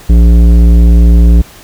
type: tone with tanh clipping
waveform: sine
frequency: 57.8 Hz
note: A#1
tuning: 14 cents flat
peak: -3 dBFS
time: 0.09-1.42 s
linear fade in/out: 10 ms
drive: 13 dB
effects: pink hiss -35 dBFS RMS until 1.63 s